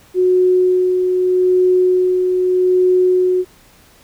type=tone with tremolo; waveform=sine; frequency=366.2 Hz; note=F#4; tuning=18 cents flat; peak=-9 dBFS; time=0.14-3.45 s; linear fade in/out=50 ms; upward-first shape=sine; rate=0.81 Hz; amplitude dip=35%; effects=pink hiss -48 dBFS RMS until 4.03 s